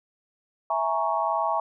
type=chord; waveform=sine; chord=A# half-diminished seventh; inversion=second; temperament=equal; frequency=659.3 / 830.6 / 932.3 / 1108.7 Hz; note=E5 / G#5 / A#5 / C#6; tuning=0 / 0 / 0 / 0 cents; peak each=-28 dBFS; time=0.7-1.6 s; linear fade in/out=2 ms; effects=none